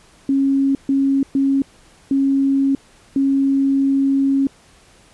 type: tone bursts at uneven times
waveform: sine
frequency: 273.4 Hz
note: C#4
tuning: 24 cents flat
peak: -13 dBFS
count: 5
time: 0.29-0.75 / 0.89-1.23 / 1.35-1.62 / 2.11-2.75 / 3.16-4.47 s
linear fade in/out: 2 ms
effects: pink hiss -50 dBFS RMS until 5.13 s + resampled to 24000 Hz